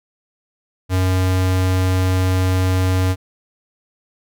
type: tone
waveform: square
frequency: 92.8 Hz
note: F#2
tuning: 6 cents sharp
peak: -15 dBFS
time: 0.89-3.16 s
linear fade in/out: 50 ms
effects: none